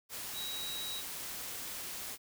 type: tone in noise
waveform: sine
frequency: 3849 Hz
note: B7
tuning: 45 cents flat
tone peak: -39 dBFS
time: 0.33-1.03 s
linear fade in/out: 50 ms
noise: white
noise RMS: -42 dBFS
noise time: 0.09-2.18 s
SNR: 0 dB
effects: none